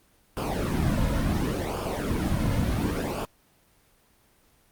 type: noise with flanger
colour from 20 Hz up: brown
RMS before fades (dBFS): -26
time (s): 0.37-3.25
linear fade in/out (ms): 0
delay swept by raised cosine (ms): 0.5 to 2.6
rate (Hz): 0.7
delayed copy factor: -0.85
effects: pink hiss -62 dBFS RMS until 4.71 s + Opus 24 kbps